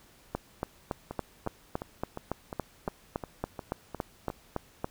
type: two click trains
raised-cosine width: 1 ms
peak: -22 / -16 dBFS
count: 10 / 17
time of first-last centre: 1.11-4.301 / 0.35-4.844 s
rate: 2.82 / 3.56 Hz
effects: pink hiss -59 dBFS RMS until 4.9 s